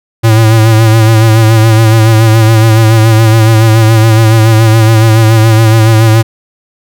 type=tone with vibrato; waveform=square; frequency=111.3 Hz; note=A2; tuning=20 cents sharp; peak=-3 dBFS; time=0.23-6.23 s; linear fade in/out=20 ms; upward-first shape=sine; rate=7.1 Hz; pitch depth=44 cents each way; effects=none